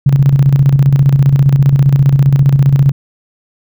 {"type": "tone with tremolo", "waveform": "sine", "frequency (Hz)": 138.59, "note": "C#3", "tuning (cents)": 0, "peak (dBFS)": -3, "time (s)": [0.06, 2.92], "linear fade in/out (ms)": 5, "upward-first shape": "square", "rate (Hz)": 15, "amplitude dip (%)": 55, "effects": []}